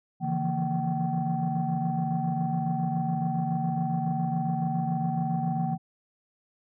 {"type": "tone cluster", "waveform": "sine", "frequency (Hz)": [141.5, 165, 172.2, 231.5, 764], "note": ["C#3", "E3", "F3", "A#3", "G5"], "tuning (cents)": [36, 2, -24, -12, -45], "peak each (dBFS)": [-32, -28, -35, -32, -30], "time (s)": [0.2, 5.78], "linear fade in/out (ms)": 50, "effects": ["tanh soft clip ceiling -18 dBFS"]}